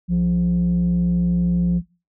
sine tone pair together, 62.4 / 175.43 Hz, B1 / F3, +19 / +8 cents, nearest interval octave + tritone, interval 1789 cents, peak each -24 / -14 dBFS, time 0.08-1.82 s, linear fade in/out 50 ms, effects noise-tail reverb RT60 0.3 s tail -21 dB re dry + tanh soft clip ceiling -13 dBFS

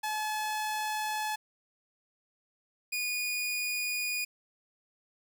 sawtooth tone pair in turn, 857 / 2456 Hz, A5 / D#7, -46 / -23 cents, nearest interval octave + tritone, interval 1823 cents, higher second, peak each -27 dBFS, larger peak neither, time 0.03-1.36 / 2.92-4.25 s, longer neither, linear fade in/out 10 ms, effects 10-bit

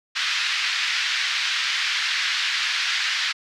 pink band-pass noise, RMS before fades -24 dBFS, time 0.15-3.33 s, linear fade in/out 20 ms, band 1600 to 4900 Hz, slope 24 dB/octave, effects none

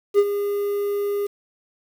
triangle tone with ADSR envelope, 406.5 Hz, G#4, 37 cents flat, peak -8 dBFS, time 0.14-1.27 s, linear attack 46 ms, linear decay 51 ms, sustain -11 dB, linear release 9 ms, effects 7-bit

